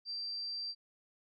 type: tone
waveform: sine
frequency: 4699 Hz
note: D8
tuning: in tune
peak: -37 dBFS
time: 0.05-0.75 s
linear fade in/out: 50 ms
effects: none